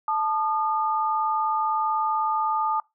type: tone pair together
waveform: sine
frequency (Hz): 876 / 1217.4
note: A5 / D#6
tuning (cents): -8 / -38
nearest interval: tritone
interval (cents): 570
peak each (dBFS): -24 / -25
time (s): 0.08-2.8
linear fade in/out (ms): 2
effects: noise-tail reverb RT60 0.2 s tail -23 dB re dry